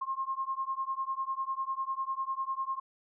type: beating tone pair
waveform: sine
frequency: 1064 / 1074 Hz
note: C6 / C6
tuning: +29 / +45 cents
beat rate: 10 Hz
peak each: -34 / -35 dBFS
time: 0.01-2.8 s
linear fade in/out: 10 ms
effects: none